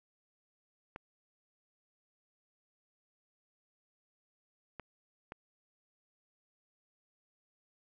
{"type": "clicks", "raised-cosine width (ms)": 0.5, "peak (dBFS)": -28, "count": 3, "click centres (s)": [0.961, 4.797, 5.321], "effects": []}